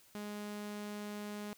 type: tone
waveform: sawtooth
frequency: 207.7 Hz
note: G#3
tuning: in tune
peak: -37 dBFS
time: 0.15-1.53 s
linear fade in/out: 0 ms
effects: white hiss -64 dBFS RMS until 1.57 s